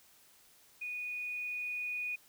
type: tone with level ramp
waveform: sine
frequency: 2468 Hz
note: D#7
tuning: 15 cents flat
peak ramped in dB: -37 to -34 dBFS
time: 0.81-2.16 s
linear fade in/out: 10 ms
effects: white hiss -63 dBFS RMS until 2.28 s

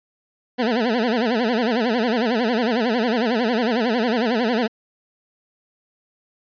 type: tone with vibrato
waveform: 20% pulse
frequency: 233.1 Hz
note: A#3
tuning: in tune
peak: -13 dBFS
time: 0.58-4.68 s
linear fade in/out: 20 ms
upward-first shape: sine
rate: 11 Hz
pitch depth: 160 cents each way
effects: resampled to 11025 Hz

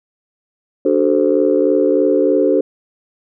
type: chord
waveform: sine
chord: D dominant seventh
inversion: none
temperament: equal with one note detuned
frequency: 293.7 / 376.7 / 440 / 523.3 Hz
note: D4 / F#4 / A4 / C5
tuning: 0 / +31 / 0 / 0 cents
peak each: -16 dBFS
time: 0.85-2.61 s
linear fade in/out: 5 ms
effects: tanh soft clip ceiling -1 dBFS

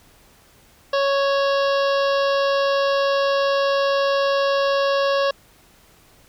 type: harmonic tone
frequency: 554.4 Hz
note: C#5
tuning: in tune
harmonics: 1 / 2 / 3 / 5 / 6 / 7 / 8 / 9 / 10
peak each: -18 / -24 / -28 / -32 / -34 / -35 / -36 / -37 / -38 dBFS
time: 0.93-5.31 s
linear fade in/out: 5 ms
effects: pink hiss -53 dBFS RMS until 6.28 s

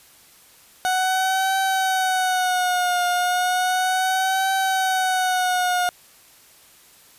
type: tone with vibrato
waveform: 30% pulse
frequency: 740 Hz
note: F#5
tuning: in tune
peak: -16 dBFS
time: 0.85-5.89 s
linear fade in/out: 0 ms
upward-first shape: triangle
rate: 0.34 Hz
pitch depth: 69 cents each way
effects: white hiss -51 dBFS RMS until 7.18 s + resampled to 32000 Hz

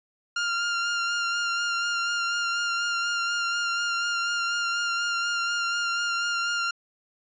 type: tone with vibrato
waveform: sawtooth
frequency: 1396.9 Hz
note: F6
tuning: in tune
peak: -21 dBFS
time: 0.36-6.71 s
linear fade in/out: 5 ms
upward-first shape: sine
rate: 4.1 Hz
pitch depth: 19 cents each way
effects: resampled to 16000 Hz

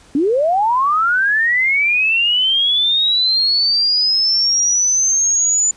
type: linear sweep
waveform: sine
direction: up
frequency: 262.1 to 7040 Hz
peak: -12 dBFS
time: 0.15-5.71 s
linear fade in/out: 2 ms
effects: pink hiss -47 dBFS RMS until 5.76 s + resampled to 22050 Hz

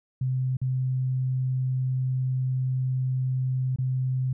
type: tone with dropouts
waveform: sine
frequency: 129.3 Hz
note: C3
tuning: 20 cents flat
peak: -23 dBFS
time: 0.21-4.33 s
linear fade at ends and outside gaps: 5 ms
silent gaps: 0.57-0.615 / 3.761-3.785 s
effects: none

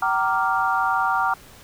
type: chord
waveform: sine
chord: G minor seventh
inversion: none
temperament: equal with one note detuned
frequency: 765.6 / 932.3 / 1174.7 / 1396.9 Hz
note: G5 / Bb5 / D6 / F6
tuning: -41 / 0 / 0 / 0 cents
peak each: -24 dBFS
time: 0.02-1.34 s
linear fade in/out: 5 ms
effects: pink hiss -47 dBFS RMS until 1.63 s

